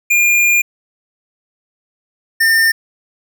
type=tone pair in turn; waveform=square; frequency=2411 / 1806.2 Hz; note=D7 / A6; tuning=+45 / +45 cents; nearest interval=perfect fourth; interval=500 cents; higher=first; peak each=-10 dBFS; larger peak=neither; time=0.1-0.62 / 2.4-2.72 s; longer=first; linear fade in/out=10 ms; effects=none